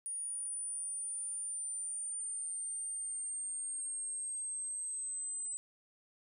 sine linear sweep, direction down, 9570 to 8080 Hz, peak -37 dBFS, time 0.06-5.57 s, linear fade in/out 0 ms, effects none

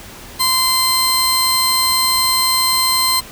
sawtooth tone pair together, 1036 / 4144 Hz, C6 / C8, -17 / -17 cents, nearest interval 2 octaves, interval 2400 cents, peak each -14 / -11 dBFS, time 0.39-3.21 s, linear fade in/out 20 ms, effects pink hiss -36 dBFS RMS until 3.31 s

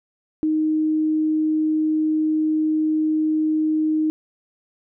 sine tone, 311.1 Hz, D#4, in tune, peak -17 dBFS, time 0.43-4.1 s, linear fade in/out 0 ms, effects none

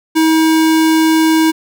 square tone, 319.4 Hz, D#4, 45 cents sharp, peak -9 dBFS, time 0.15-1.52 s, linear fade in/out 20 ms, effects none

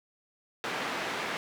white band-pass noise, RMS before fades -34 dBFS, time 0.64-1.37 s, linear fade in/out 0 ms, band 200 to 2100 Hz, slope 12 dB/octave, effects none

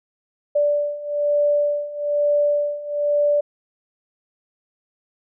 sine beating tone pair, 584 / 585.1 Hz, D5 / D5, -10 / -7 cents, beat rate 1.1 Hz, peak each -22 / -19 dBFS, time 0.55-3.41 s, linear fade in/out 10 ms, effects none

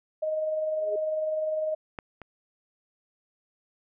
sine tone with tremolo, 623 Hz, D#5, 2 cents sharp, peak -24 dBFS, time 0.22-1.75 s, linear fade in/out 10 ms, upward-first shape sine, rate 20 Hz, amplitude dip 35%
sine tone with exponential growth, 415.3 Hz, G#4, in tune, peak -28 dBFS, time 0.72-0.96 s, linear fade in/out 5 ms, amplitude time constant 51 ms
clicks, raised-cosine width 0.5 ms, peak -20 / -27 dBFS, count 2, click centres 1.988 / 2.217 s
effects none

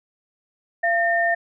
sine tone pair together, 684 / 1815.5 Hz, F5 / A#6, -36 / -46 cents, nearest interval octave + perfect fourth, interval 1690 cents, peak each -20 dBFS, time 0.83-1.35 s, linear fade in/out 10 ms, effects none

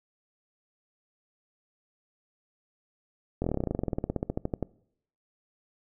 slowing click train, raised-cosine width 2 ms, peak -15 dBFS, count 26, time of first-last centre 3.42-4.627 s, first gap 22 ms, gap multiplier 1.06, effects noise-tail reverb RT60 0.7 s tail -23 dB re dry

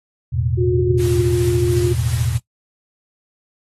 sine chord, E suspended fourth, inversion none, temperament just, 82.41 / 109.88 / 123.61 Hz, E2 / A2 / B2, 0 / -2 / +2 cents, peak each -22 / -22 / -20 dBFS, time 0.32-2.39 s, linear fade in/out 20 ms
sine tone with pitch glide, 361.3 to 353.5 Hz, F#4 to F4, -41 to +21 cents, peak -16 dBFS, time 0.57-1.94 s, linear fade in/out 20 ms, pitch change -38 cents, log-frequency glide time 0.98-1.03 s
white noise with tremolo, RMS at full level -31 dBFS, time 0.99-2.38 s, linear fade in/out 5 ms, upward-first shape sine, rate 2.8 Hz, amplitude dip 30%
effects noise-tail reverb RT60 0.1 s tail -18 dB re dry + AAC 32 kbps

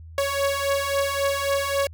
sawtooth beating tone pair, 554.4 / 558.1 Hz, C#5 / C#5, 0 / +12 cents, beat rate 3.7 Hz, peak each -22 / -20 dBFS, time 0.18-1.87 s, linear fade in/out 2 ms, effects added 81 Hz sine -39 dBFS peak until 1.93 s

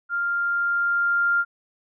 sine tone with level ramp, 1396.9 Hz, F6, in tune, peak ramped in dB -22 to -17 dBFS, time 0.09-1.45 s, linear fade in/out 50 ms, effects none

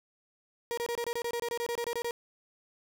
35% pulse tone bursts, 472.6 Hz, A#4, 24 cents sharp, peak -29 dBFS, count 16, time 0.71-2.109 s, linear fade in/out 0 ms, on 64 ms, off 25 ms, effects none

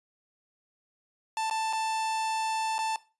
45% pulse tone with dropouts, 884 Hz, A5, 8 cents sharp, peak -28 dBFS, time 1.37-2.96 s, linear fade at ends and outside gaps 1 ms, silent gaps 1.499-1.51 / 1.728-1.732 / 2.782-2.789 s, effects noise-tail reverb RT60 0.3 s tail -17 dB re dry + resampled to 24000 Hz

